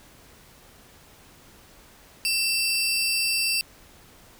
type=tone pair together; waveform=sawtooth; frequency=2681 / 4707 Hz; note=E7 / D8; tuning=+29 / +3 cents; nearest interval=minor seventh; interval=974 cents; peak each=-22 dBFS; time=2.25-3.61 s; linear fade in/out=0 ms; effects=pink hiss -52 dBFS RMS until 4.39 s